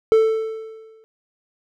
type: tone with exponential decay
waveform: triangle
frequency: 442.6 Hz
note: A4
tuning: 10 cents sharp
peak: -7 dBFS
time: 0.12-1.04 s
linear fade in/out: 0 ms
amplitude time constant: 200 ms
effects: none